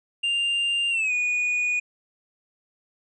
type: tone with pitch glide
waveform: triangle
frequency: 2794 to 2461 Hz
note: F7 to D#7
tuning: 0 to -20 cents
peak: -20 dBFS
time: 0.23-1.8 s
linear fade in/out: 10 ms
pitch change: -220 cents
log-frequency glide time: 0.9-1.13 s
effects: resampled to 22050 Hz